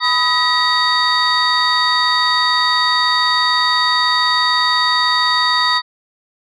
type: tone cluster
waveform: sine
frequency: 995 / 1259 / 1924 / 3726 / 4573 Hz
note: B5 / D#6 / B6 / A#7 / D8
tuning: +13 / +20 / -46 / -2 / -47 cents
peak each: -18 dBFS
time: 0-5.82 s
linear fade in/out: 50 ms
effects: tanh soft clip ceiling -5 dBFS